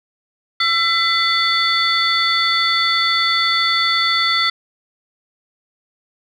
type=tone cluster; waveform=sine; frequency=1344 / 2019 / 3486 / 4454 Hz; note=E6 / B6 / A7 / C#8; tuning=+33 / +38 / -17 / +7 cents; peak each=-19 dBFS; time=0.6-4.5 s; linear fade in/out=5 ms; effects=tanh soft clip ceiling -5 dBFS